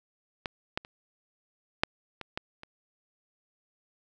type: clicks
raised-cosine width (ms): 0.3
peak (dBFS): -16 / -13 / -30 / -6 / -22 / -16 / -27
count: 7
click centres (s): 0.458 / 0.775 / 0.849 / 1.835 / 2.213 / 2.375 / 2.634
effects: none